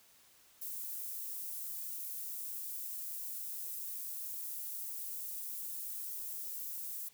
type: high-pass noise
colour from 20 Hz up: white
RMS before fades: -42 dBFS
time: 0.61-7.09 s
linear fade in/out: 10 ms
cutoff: 12000 Hz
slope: 12 dB/octave
effects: white hiss -64 dBFS RMS until 7.13 s